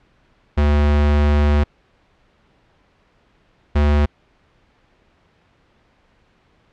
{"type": "tone pair in turn", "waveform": "square", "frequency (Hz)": [73.42, 73.42], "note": ["D2", "D2"], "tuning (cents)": [0, 0], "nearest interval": "unison", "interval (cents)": 0, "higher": "neither", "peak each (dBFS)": -13, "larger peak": "neither", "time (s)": [[0.57, 1.64], [3.75, 4.06]], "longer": "first", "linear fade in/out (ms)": 10, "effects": ["pink hiss -58 dBFS RMS until 6.72 s", "low-pass 3000 Hz 12 dB/octave"]}